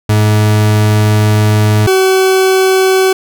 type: tone pair in turn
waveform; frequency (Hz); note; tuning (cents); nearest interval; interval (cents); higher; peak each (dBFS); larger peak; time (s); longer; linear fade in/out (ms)
40% pulse; 106.3 / 378.8; G#2 / F#4; +41 / +41; octave + minor seventh; 2200; second; -6; neither; 0.09-1.87 / 1.87-3.13; first; 5
effects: none